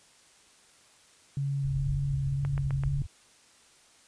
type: tone with vibrato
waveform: sine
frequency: 138 Hz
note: C#3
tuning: 7 cents flat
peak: -27 dBFS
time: 1.37-3.02 s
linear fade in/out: 2 ms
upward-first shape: square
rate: 2 Hz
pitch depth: 15 cents each way
type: low-pass noise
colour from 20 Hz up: pink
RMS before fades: -35 dBFS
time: 1.63-3.07 s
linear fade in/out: 20 ms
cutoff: 120 Hz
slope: 48 dB/octave
type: click train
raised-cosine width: 0.5 ms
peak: -25 dBFS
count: 4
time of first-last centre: 2.45-2.836 s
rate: 7.77 Hz
effects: white hiss -59 dBFS RMS until 4.07 s + resampled to 22050 Hz